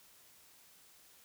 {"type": "silence", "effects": ["white hiss -62 dBFS RMS until 1.24 s"]}